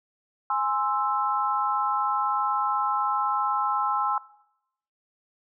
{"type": "chord", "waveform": "sine", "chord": "Ab augmented", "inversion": "none", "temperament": "equal", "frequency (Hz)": [830.6, 1046.5, 1318.5], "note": ["Ab5", "C6", "E6"], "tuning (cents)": [0, 0, 0], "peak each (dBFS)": -27, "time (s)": [0.5, 4.18], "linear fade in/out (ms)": 2, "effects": ["noise-tail reverb RT60 0.8 s tail -20 dB re dry"]}